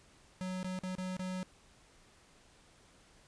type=tone with dropouts; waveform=square; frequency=185 Hz; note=F#3; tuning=in tune; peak=-37 dBFS; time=0.41-1.43 s; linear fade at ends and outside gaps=0 ms; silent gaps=0.63-0.645 / 0.789-0.835 / 0.952-0.983 / 1.167-1.194 s; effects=pink hiss -63 dBFS RMS until 3.27 s + resampled to 22050 Hz